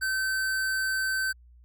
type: tone with hard clipping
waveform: sine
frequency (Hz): 1540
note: G6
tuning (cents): -31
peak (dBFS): -27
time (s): 0.01-1.33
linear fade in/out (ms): 20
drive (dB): 18
effects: added 60 Hz sine -51 dBFS peak until 1.64 s